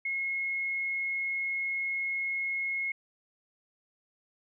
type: tone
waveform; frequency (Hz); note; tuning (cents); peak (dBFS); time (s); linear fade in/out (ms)
sine; 2166; C#7; -41; -29; 0.05-2.92; 5
effects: none